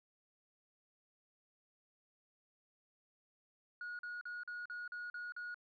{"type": "tone bursts", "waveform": "sine", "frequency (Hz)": 1448, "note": "F#6", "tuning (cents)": -38, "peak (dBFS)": -40, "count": 8, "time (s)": [3.81, 5.544], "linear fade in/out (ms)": 2, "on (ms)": 180, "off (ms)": 42, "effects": ["tanh soft clip ceiling -40 dBFS"]}